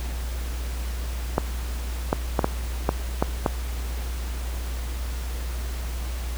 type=clicks; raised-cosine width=1 ms; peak=-5 dBFS; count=7; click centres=1.381 / 2.129 / 2.392 / 2.444 / 2.891 / 3.225 / 3.462 s; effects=added 60 Hz sine -27 dBFS peak until 6.37 s + pink hiss -39 dBFS RMS until 6.37 s